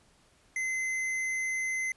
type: tone with tanh clipping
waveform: sine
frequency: 2056 Hz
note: C7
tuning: 31 cents flat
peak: -31 dBFS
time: 0.56-1.92 s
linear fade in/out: 2 ms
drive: 14 dB
effects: pink hiss -64 dBFS RMS until 1.96 s + resampled to 24000 Hz